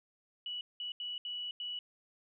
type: tone bursts at uneven times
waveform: sine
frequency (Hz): 2944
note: F#7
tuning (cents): -9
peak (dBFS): -37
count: 5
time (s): 0.46-0.61 / 0.8-0.92 / 1-1.18 / 1.25-1.51 / 1.6-1.79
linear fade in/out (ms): 2
effects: none